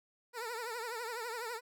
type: tone with vibrato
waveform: 15% pulse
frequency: 466.2 Hz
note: A#4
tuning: in tune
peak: -32 dBFS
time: 0.33-1.61 s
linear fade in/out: 50 ms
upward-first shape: triangle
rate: 12 Hz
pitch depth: 130 cents each way
effects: none